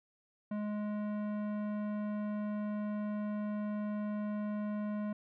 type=tone with tanh clipping; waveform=sine; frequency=209.3 Hz; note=G#3; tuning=14 cents sharp; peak=-36 dBFS; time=0.51-5.13 s; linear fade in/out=5 ms; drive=15 dB; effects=none